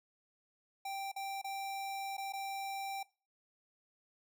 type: tone with dropouts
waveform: square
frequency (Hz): 784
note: G5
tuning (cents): 0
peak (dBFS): -39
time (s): 0.85-3.03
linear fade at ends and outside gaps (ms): 5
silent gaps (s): 1.117-1.161 / 1.416-1.443 / 2.169-2.179 / 2.324-2.334
effects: noise-tail reverb RT60 0.3 s tail -19 dB re dry